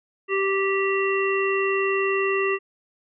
harmonic tone, 390 Hz, G4, 9 cents flat, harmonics 1 / 3 / 5 / 7, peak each -22 / -28 / -28 / -28 dBFS, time 0.28-2.59 s, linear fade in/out 50 ms, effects none

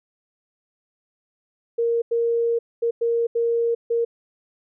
sine tone bursts at uneven times, 466.2 Hz, A#4, in tune, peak -18 dBFS, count 6, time 1.78-2.02 / 2.11-2.59 / 2.82-2.91 / 3.01-3.27 / 3.35-3.75 / 3.9-4.05 s, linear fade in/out 10 ms, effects none

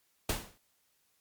pink noise with exponential decay, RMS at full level -28 dBFS, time 0.29-0.58 s, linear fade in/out 5 ms, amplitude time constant 61 ms, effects white hiss -73 dBFS RMS until 1.2 s + MP3 96 kbps

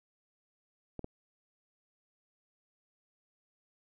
clicks, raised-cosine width 2 ms, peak -26 dBFS, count 2, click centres 0.993 / 1.044 s, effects none

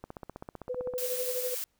click train, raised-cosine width 1 ms, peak -26 dBFS, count 15, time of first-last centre 0.04-0.937 s, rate 15.6 Hz
sine tone with tremolo, 500 Hz, B4, 21 cents sharp, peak -29 dBFS, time 0.69-1.55 s, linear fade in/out 10 ms, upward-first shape sine, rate 12 Hz, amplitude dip 65%
blue noise, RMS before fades -35 dBFS, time 0.98-1.64 s, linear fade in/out 0 ms
effects pink hiss -74 dBFS RMS until 1.79 s

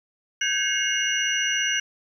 sine tone cluster, 1546 / 1661 / 2171 / 2848 / 5910 Hz, G6 / G#6 / C#7 / F7 / F#8, -24 / 0 / -37 / +33 / -3 cents, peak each -28 / -30 / -30 / -25 / -29 dBFS, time 0.41-1.8 s, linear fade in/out 5 ms, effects 9-bit

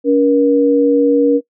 sine tone pair together, 283.1 / 476.1 Hz, C#4 / A#4, +37 / +37 cents, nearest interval major sixth, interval 900 cents, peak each -11 dBFS, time 0.04-1.41 s, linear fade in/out 50 ms, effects noise-tail reverb RT60 0.1 s tail -20 dB re dry

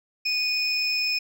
triangle tone pair together, 2477 / 5244 Hz, D#7 / E8, -8 / -10 cents, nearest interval octave + minor second, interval 1298 cents, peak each -24 dBFS, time 0.25-1.19 s, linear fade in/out 10 ms, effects none

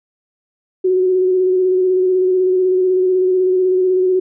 sine tone with vibrato, 370 Hz, F#4, in tune, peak -11 dBFS, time 0.84-4.2 s, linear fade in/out 10 ms, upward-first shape square, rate 16 Hz, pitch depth 20 cents each way, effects none

